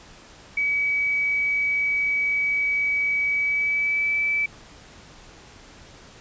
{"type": "tone with pitch glide", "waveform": "sine", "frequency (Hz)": [2276, 2310], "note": ["C#7", "D7"], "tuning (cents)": [45, -29], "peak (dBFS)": -20, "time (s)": [0.57, 4.46], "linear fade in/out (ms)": 5, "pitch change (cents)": 26, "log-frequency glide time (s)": [3.32, 4.2], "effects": ["pink hiss -47 dBFS RMS until 6.2 s", "resampled to 16000 Hz"]}